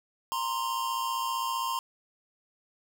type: tone pair together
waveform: square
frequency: 932.3 / 1047.6 Hz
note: A#5 / C6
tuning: 0 / +2 cents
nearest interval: major second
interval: 202 cents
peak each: -34 / -31 dBFS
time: 0.32-1.79 s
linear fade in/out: 0 ms
effects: none